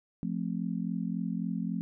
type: chord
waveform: sine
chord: F major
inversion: none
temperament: just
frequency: 174.61 / 218.3 / 261.9 Hz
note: F3 / A3 / C4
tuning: 0 / -13 / +2 cents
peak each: -33 / -34 / -37 dBFS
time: 0.23-1.81 s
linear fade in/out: 0 ms
effects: none